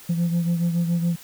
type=beating tone pair; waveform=sine; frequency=170 / 177.1 Hz; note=F3 / F3; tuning=-46 / +24 cents; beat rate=7.1 Hz; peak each=-18 / -25 dBFS; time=0.09-1.16 s; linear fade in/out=10 ms; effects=tanh soft clip ceiling -17 dBFS + white hiss -45 dBFS RMS until 1.23 s